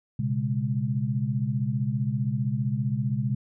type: tone cluster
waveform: sine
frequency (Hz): 120.4 / 135.7 / 206.4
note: B2 / C#3 / G#3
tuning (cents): -44 / -36 / -10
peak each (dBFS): -28 / -27 / -30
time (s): 0.19-3.35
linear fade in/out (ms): 5
effects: none